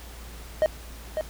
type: tone with echo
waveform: triangle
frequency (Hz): 622.3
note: D#5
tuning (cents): 0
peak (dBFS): -15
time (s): 0.62-0.66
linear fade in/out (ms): 0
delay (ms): 550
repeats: 1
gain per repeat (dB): -7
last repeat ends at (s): 1.21
effects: added 57 Hz sine -41 dBFS peak until 1.29 s + pink hiss -46 dBFS RMS until 1.29 s